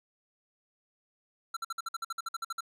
square tone bursts, 1347 Hz, E6, 37 cents sharp, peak -33 dBFS, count 14, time 1.54-2.607 s, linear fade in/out 5 ms, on 27 ms, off 53 ms, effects low-pass 11000 Hz 12 dB/octave

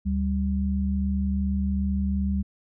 sine tone pair together, 73.42 / 196.01 Hz, D2 / G3, 0 / 0 cents, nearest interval octave + perfect fourth, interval 1700 cents, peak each -25 dBFS, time 0.05-2.43 s, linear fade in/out 20 ms, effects none

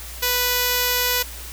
5% pulse tone with low-pass filter, 493.9 Hz, B4, in tune, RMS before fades -21 dBFS, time 0.22-1.23 s, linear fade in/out 10 ms, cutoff 12000 Hz, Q 7.3, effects added 60 Hz sine -36 dBFS peak until 1.52 s + white hiss -37 dBFS RMS until 1.52 s

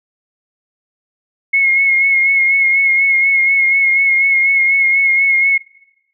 sine tone with vibrato, 2169 Hz, C#7, 38 cents flat, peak -9 dBFS, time 1.53-5.58 s, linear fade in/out 10 ms, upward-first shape sine, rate 4.1 Hz, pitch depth 30 cents each way, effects noise-tail reverb RT60 0.9 s tail -23 dB re dry

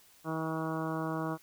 harmonic tone, 160 Hz, D#3, 49 cents sharp, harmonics 1 / 2 / 3 / 4 / 5 / 6 / 7 / 8 / 9, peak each -37 / -36 / -42 / -41 / -44 / -44 / -41 / -46 / -46 dBFS, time 0.24-1.38 s, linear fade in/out 50 ms, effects white hiss -61 dBFS RMS until 1.42 s

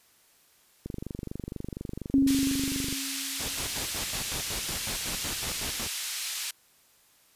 click train, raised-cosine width 3 ms, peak -22 dBFS, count 51, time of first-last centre 0.86-2.926 s, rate 24.2 Hz
sine tone with exponential decay, 272.3 Hz, C#4, 31 cents flat, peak -17 dBFS, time 2.14-3.85 s, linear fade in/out 1 ms, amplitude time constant 370 ms
pink band-pass noise, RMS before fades -34 dBFS, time 2.27-6.51 s, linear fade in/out 5 ms, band 2900 to 13000 Hz, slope 12 dB/octave
pink noise with tremolo, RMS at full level -36 dBFS, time 3.39-5.88 s, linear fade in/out 20 ms, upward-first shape square, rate 5.4 Hz, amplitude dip 75%
effects white hiss -62 dBFS RMS until 7.35 s + resampled to 32000 Hz

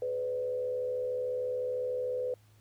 sine tone with frequency modulation, 502 Hz, B4, 28 cents sharp, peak -30 dBFS, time 0.02-2.34 s, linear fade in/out 2 ms, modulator 73.8 Hz, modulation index 0.51, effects added 106 Hz sine -58 dBFS peak until 2.6 s + pink hiss -67 dBFS RMS until 2.6 s

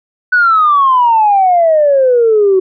sine exponential sweep, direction down, 1500 to 370 Hz, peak -5 dBFS, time 0.32-2.6 s, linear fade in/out 10 ms, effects tanh soft clip ceiling -1 dBFS

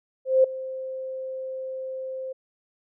sine tone with ADSR envelope, 523.3 Hz, C5, in tune, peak -12 dBFS, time 0.25-2.33 s, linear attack 190 ms, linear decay 5 ms, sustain -18 dB, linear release 12 ms, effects none

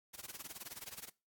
white noise with tremolo, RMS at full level -45 dBFS, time 0.13-1.1 s, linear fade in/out 20 ms, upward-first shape sine, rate 19 Hz, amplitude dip 100%, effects noise-tail reverb RT60 0.3 s tail -22 dB re dry + AAC 64 kbps

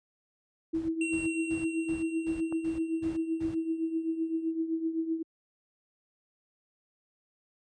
sine tone with tremolo, 325.2 Hz, E4, 23 cents flat, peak -25 dBFS, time 0.73-5.23 s, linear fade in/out 10 ms, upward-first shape triangle, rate 7.8 Hz, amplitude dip 75%
brown noise bursts, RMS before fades -41 dBFS, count 8, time 0.74-3.55 s, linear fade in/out 10 ms, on 150 ms, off 230 ms
square tone with exponential decay, 2735 Hz, F7, 37 cents flat, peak -33 dBFS, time 1.01-4.51 s, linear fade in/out 2 ms, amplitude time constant 760 ms
click, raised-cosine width 1 ms, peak -26 dBFS, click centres 2.525 s
effects high-pass 60 Hz 12 dB/octave + resampled to 22050 Hz

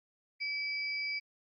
sine tone pair together, 2300 / 4847 Hz, D7 / D#8, -37 / -46 cents, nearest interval octave + minor second, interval 1291 cents, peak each -34 / -39 dBFS, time 0.4-1.2 s, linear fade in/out 20 ms, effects Opus 48 kbps

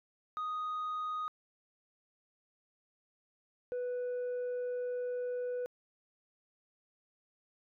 sine tone pair in turn, 1244.5 / 493.9 Hz, D#6 / B4, 0 / 0 cents, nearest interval octave + major third, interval 1600 cents, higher first, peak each -32 / -31 dBFS, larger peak second, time 0.37-1.28 / 3.72-5.66 s, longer second, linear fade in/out 0 ms, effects tanh soft clip ceiling -33 dBFS

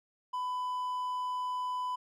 triangle tone, 1000 Hz, B5, 21 cents sharp, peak -30 dBFS, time 0.33-1.96 s, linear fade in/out 10 ms, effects none

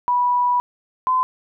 sine tone pair in turn, 980 / 1022.7 Hz, B5 / C6, -14 / -40 cents, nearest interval minor second, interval 74 cents, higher second, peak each -15 dBFS, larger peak neither, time 0.08-0.6 / 1.07-1.23 s, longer first, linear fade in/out 0 ms, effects none

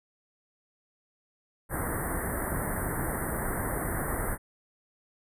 pink band-stop noise, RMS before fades -31 dBFS, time 1.69-4.38 s, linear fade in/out 50 ms, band 2000 to 8600 Hz, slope 96 dB/octave, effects resampled to 32000 Hz

